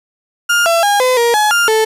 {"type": "tone with pitch steps", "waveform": "35% pulse", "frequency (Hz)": [1411, 672, 815, 508, 471.1, 846, 1402, 439.2], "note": ["F6", "E5", "G#5", "B4", "A#4", "G#5", "F6", "A4"], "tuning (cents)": [17, 33, -33, 49, 18, 32, 6, -3], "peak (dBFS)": -8, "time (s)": [0.49, 1.85], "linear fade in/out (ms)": 10, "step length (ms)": 170, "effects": ["resampled to 32000 Hz", "7-bit"]}